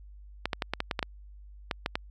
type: clicks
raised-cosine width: 0.3 ms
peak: -12 dBFS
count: 11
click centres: 0.456 / 0.532 / 0.622 / 0.736 / 0.804 / 0.912 / 0.992 / 1.028 / 1.712 / 1.861 / 1.955 s
effects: added 50 Hz sine -46 dBFS peak until 2.1 s